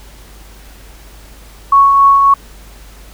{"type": "tone with tremolo", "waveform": "sine", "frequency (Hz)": 1108.7, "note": "C#6", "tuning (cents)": 0, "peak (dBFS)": -3, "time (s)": [1.72, 2.34], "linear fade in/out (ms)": 5, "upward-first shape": "triangle", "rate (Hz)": 3.6, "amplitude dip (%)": 35, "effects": ["added 50 Hz sine -36 dBFS peak until 3.13 s", "pink hiss -41 dBFS RMS until 3.13 s"]}